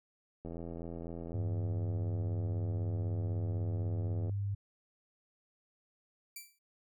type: click train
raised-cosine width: 2 ms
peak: -30 dBFS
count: 324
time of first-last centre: 0.45-4.295 s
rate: 84 Hz
type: tone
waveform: sine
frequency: 100.2 Hz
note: G2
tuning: 38 cents sharp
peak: -32 dBFS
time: 1.34-4.55 s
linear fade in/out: 10 ms
type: tone with exponential decay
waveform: 5% pulse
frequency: 2333 Hz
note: D7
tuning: 12 cents flat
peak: -31 dBFS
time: 6.36-6.59 s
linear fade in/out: 5 ms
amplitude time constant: 50 ms
effects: none